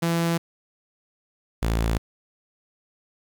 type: tone pair in turn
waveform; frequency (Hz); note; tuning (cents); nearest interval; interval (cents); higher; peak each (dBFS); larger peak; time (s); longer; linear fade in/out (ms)
sawtooth; 168 / 56.06; E3 / A1; +33 / +33; octave + perfect fifth; 1900; first; -17; neither; 0.02-0.38 / 1.62-1.98; neither; 10
effects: 9-bit